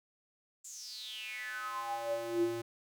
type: tone with high-pass filter sweep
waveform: square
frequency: 116.1 Hz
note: A#2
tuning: 7 cents flat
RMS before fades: -38 dBFS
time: 0.64-2.62 s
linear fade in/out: 10 ms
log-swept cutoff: 7500 to 240 Hz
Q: 8.4
effects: none